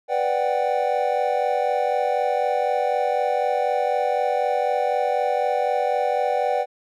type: chord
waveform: triangle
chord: G major seventh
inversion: first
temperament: equal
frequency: 493.9 / 587.3 / 740 / 784 Hz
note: B4 / D5 / F#5 / G5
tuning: 0 / 0 / 0 / 0 cents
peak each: -23 dBFS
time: 0.08-6.66 s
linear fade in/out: 50 ms
effects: none